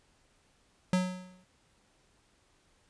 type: tone with exponential decay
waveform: square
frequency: 183.4 Hz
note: F#3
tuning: 15 cents flat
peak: -23 dBFS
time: 0.93-1.44 s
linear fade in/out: 2 ms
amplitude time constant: 110 ms
effects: pink hiss -68 dBFS RMS until 2.89 s + resampled to 22050 Hz